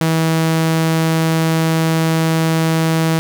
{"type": "tone", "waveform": "sawtooth", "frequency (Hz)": 161.8, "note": "E3", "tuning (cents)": -32, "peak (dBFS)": -9, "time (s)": [0.01, 3.19], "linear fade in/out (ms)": 0, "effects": []}